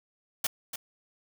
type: noise with echo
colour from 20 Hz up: white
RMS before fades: -28 dBFS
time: 0.44-0.47 s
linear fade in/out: 5 ms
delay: 290 ms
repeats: 1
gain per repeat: -9 dB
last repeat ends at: 0.76 s
effects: none